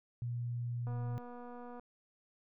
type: tone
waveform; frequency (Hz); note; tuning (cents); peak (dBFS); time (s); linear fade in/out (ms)
sine; 120; B2; -49; -35; 0.22-1.18; 0
type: click train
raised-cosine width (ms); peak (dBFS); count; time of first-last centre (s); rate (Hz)
1; -37; 226; 0.87-1.796; 243
effects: none